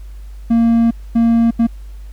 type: tone bursts at uneven times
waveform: triangle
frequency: 231 Hz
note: A#3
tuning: 16 cents flat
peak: -7 dBFS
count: 3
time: 0.5-0.91 / 1.15-1.51 / 1.59-1.67 s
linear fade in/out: 10 ms
effects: added 50 Hz sine -29 dBFS peak until 2.12 s + pink hiss -52 dBFS RMS until 2.12 s

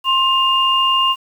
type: tone pair together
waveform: sine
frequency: 1057.3 / 2813 Hz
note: C6 / F7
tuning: +18 / +12 cents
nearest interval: octave + perfect fourth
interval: 1694 cents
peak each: -15 dBFS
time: 0.04-1.16 s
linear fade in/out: 50 ms
effects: 7-bit

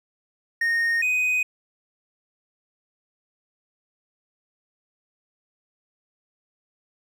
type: tone pair in turn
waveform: triangle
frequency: 1850 / 2500 Hz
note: A#6 / D#7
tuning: -14 / +8 cents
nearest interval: perfect fourth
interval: 522 cents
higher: second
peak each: -18 dBFS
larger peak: neither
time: 0.61-1.02 / 1.02-1.43 s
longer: neither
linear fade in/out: 5 ms
effects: none

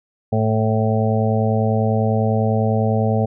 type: harmonic tone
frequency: 110 Hz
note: A2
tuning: in tune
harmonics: 1 / 2 / 4 / 5 / 6 / 7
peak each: -18 / -21 / -24 / -25 / -26 / -26 dBFS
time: 0.32-3.26 s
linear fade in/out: 10 ms
effects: none

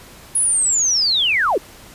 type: linear sweep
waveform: sine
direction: down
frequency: 10548 to 311.1 Hz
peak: -14 dBFS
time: 0.35-1.58 s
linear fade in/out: 5 ms
effects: pink hiss -42 dBFS RMS until 1.94 s + resampled to 32000 Hz

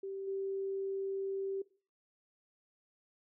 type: tone with level steps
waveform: sine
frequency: 389.3 Hz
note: G4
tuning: 12 cents flat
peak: -38 / -34 dBFS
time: 0.03-1.62 s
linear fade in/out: 5 ms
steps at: 0.27 s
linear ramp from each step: 10 ms
effects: noise-tail reverb RT60 0.4 s tail -20 dB re dry

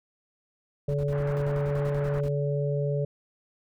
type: harmonic tone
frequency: 143.3 Hz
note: D3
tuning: 42 cents flat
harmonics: 1 / 3 / 4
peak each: -26 / -31 / -32 dBFS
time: 0.88-3.05 s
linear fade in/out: 5 ms
type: noise bursts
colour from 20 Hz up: brown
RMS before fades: -38 dBFS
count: 15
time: 0.89-2.282 s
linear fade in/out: 0 ms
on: 48 ms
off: 48 ms
type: low-pass noise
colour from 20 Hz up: white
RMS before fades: -41 dBFS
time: 1.12-2.21 s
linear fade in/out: 10 ms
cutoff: 1600 Hz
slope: 24 dB/octave
effects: none

